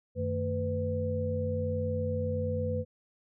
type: tone cluster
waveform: sine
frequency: 93.3 / 154.5 / 223 / 501 Hz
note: F#2 / D#3 / A3 / B4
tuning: +15 / -12 / +23 / +25 cents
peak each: -32 / -39 / -37 / -32 dBFS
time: 0.15-2.85 s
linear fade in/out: 50 ms
effects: none